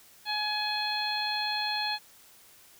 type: harmonic tone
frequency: 843 Hz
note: G#5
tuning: 26 cents sharp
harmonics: 1 / 2 / 3 / 4 / 5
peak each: -33 / -36 / -37 / -37 / -32 dBFS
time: 0.25-1.99 s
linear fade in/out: 50 ms
effects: white hiss -56 dBFS RMS until 2.79 s